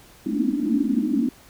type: band-pass noise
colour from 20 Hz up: white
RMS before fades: -22 dBFS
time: 0.26-1.29 s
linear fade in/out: 5 ms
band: 210 to 310 Hz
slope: 96 dB/octave
effects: pink hiss -50 dBFS RMS until 1.49 s